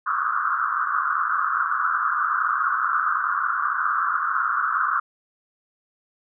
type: band-pass noise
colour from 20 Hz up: pink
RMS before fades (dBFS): -23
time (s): 0.06-5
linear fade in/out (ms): 10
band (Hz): 1100 to 1500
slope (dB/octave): 96
effects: none